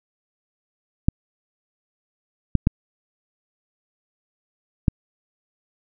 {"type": "clicks", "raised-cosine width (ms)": 5, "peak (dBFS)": -3, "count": 4, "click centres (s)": [1.085, 2.553, 2.671, 4.882], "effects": []}